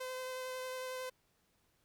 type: tone with vibrato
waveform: sawtooth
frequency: 513 Hz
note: C5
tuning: 34 cents flat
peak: -36 dBFS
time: 0-1.1 s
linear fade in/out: 10 ms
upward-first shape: sine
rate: 11 Hz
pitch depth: 10 cents each way
effects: pink hiss -75 dBFS RMS until 1.84 s

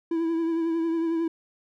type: tone with vibrato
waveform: triangle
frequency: 330 Hz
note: E4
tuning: 2 cents sharp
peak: -21 dBFS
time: 0.11-1.28 s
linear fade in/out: 5 ms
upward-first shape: triangle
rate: 11 Hz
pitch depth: 39 cents each way
effects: none

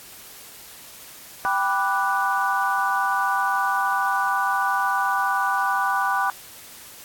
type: chord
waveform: sine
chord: G major seventh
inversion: none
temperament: equal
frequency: 784 / 987.8 / 1174.7 / 1480 Hz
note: G5 / B5 / D6 / F#6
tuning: 0 / 0 / 0 / 0 cents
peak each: -25 dBFS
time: 1.45-6.3 s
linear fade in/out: 0 ms
effects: white hiss -43 dBFS RMS until 7.04 s + AAC 64 kbps

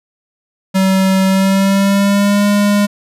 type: tone with pitch glide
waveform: square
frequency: 190.7 to 204.4 Hz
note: G3 to G#3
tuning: -47 to -27 cents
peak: -10 dBFS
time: 0.74-2.87 s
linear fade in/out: 20 ms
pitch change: +120 cents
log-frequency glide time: 1.26-2.46 s
effects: resampled to 32000 Hz

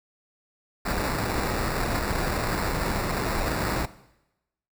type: noise with sample-and-hold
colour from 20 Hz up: pink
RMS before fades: -27 dBFS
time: 0.85-3.86 s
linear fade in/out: 10 ms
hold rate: 3150 Hz
effects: noise-tail reverb RT60 0.9 s tail -17 dB re dry

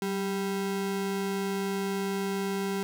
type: ring-modulated tone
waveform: square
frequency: 293.7 Hz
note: D4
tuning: in tune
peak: -26 dBFS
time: 0.02-2.83 s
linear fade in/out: 0 ms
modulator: 102 Hz
effects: none

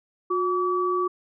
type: tone pair together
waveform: sine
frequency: 361.4 / 1146.3 Hz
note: F#4 / D6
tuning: -41 / -42 cents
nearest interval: octave + minor sixth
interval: 1999 cents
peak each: -24 dBFS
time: 0.3-1.08 s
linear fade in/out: 10 ms
effects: none

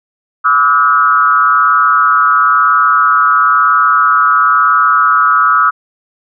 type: tone with frequency modulation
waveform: sine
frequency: 1292 Hz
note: E6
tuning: 35 cents flat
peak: -6 dBFS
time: 0.44-5.71 s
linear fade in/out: 20 ms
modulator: 137 Hz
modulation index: 1
effects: none

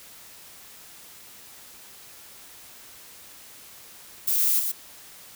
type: noise with echo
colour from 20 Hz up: violet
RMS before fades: -23 dBFS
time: 4.27-4.6 s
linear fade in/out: 10 ms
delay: 120 ms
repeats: 1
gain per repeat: -4 dB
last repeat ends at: 4.72 s
effects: white hiss -47 dBFS RMS until 5.35 s

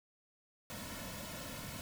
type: noise with comb filter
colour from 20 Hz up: pink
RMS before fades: -45 dBFS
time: 0.7-1.81 s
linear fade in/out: 0 ms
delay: 2.5 ms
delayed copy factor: -0.7
effects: none

